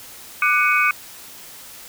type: tone cluster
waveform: sine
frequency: 1192 / 1482 / 2235 / 2516 Hz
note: D6 / F#6 / C#7 / D#7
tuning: +25 / +2 / +14 / +19 cents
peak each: -20 dBFS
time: 0.42-0.91 s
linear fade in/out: 2 ms
effects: white hiss -40 dBFS RMS until 1.88 s

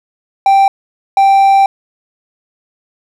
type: tone bursts at uneven times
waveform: triangle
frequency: 784 Hz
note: G5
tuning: in tune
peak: -3 dBFS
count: 2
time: 0.46-0.68 / 1.17-1.66 s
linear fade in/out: 2 ms
effects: none

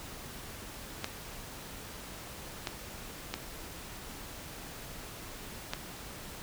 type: clicks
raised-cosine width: 0.2 ms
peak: -15 dBFS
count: 4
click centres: 1.044 / 2.672 / 3.34 / 5.735 s
effects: pink hiss -45 dBFS RMS until 6.42 s

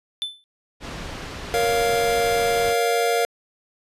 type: tone with exponential decay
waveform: triangle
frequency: 3520 Hz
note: A7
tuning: in tune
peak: -19 dBFS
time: 0.22-0.44 s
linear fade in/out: 0 ms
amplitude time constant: 46 ms
type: low-pass noise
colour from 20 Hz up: pink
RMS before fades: -34 dBFS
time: 0.8-2.75 s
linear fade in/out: 50 ms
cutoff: 4900 Hz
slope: 12 dB/octave
type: chord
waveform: square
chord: Bb minor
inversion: none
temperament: just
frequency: 466.2 / 559.4 / 699.2 Hz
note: Bb4 / Db5 / F5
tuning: 0 / +16 / +2 cents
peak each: -22 / -28 / -23 dBFS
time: 1.54-3.25 s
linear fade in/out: 0 ms
effects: resampled to 32000 Hz

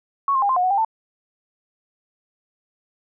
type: tone with pitch steps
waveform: sine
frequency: 1109 / 1058 / 806 / 1045 / 723 / 741 / 797 / 890 Hz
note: C#6 / C6 / G5 / C6 / F#5 / F#5 / G5 / A5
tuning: 0 / +19 / +48 / -2 / -40 / +2 / +28 / +20 cents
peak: -16 dBFS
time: 0.28-0.848 s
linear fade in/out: 2 ms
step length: 71 ms
effects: none

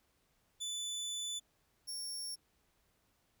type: tone pair in turn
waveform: 25% pulse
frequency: 3492 / 5492 Hz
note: A7 / F8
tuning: -14 / -30 cents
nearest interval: minor sixth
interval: 784 cents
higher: second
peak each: -34 / -35 dBFS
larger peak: first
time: 0.6-1.4 / 1.87-2.36 s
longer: first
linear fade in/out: 20 ms
effects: pink hiss -75 dBFS RMS until 3.4 s

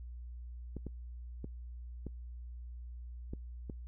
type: clicks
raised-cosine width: 3 ms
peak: -28 dBFS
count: 6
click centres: 0.767 / 0.867 / 1.444 / 2.067 / 3.335 / 3.698 s
effects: noise-tail reverb RT60 0.1 s tail -23 dB re dry + added 60 Hz sine -43 dBFS peak until 3.87 s

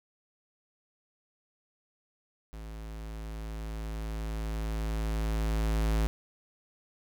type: tone with level ramp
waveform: square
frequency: 54.2 Hz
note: A1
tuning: 25 cents flat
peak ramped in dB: -41 to -25 dBFS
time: 2.53-6.07 s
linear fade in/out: 0 ms
effects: none

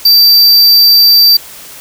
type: tone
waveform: square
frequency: 4663 Hz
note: D8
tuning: 13 cents flat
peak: -3 dBFS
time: 0.05-1.37 s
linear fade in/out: 5 ms
effects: white hiss -31 dBFS RMS until 1.8 s

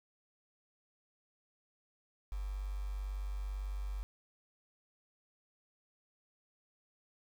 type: tone with quantisation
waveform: sine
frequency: 49 Hz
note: G1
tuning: in tune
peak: -36 dBFS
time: 2.32-4.03 s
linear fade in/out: 0 ms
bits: 9
effects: none

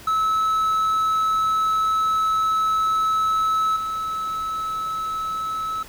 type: tone with level steps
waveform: triangle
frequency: 1299 Hz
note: E6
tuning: 26 cents flat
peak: -16 / -22 dBFS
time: 0.07-5.83 s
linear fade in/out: 5 ms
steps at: 3.76 s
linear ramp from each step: 5 ms
effects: pink hiss -43 dBFS RMS until 5.88 s

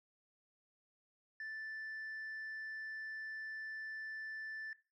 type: tone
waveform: sine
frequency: 1760 Hz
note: A6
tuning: in tune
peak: -40 dBFS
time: 1.4-4.73 s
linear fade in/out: 2 ms
effects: noise-tail reverb RT60 0.3 s tail -18 dB re dry + tanh soft clip ceiling -41 dBFS

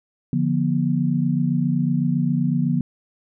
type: chord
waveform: sine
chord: B diminished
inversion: first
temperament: equal with one note detuned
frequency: 146.83 / 174.61 / 240.9 Hz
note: D3 / F3 / B3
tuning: 0 / 0 / -43 cents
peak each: -22 dBFS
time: 0.33-2.81 s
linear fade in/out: 2 ms
effects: none

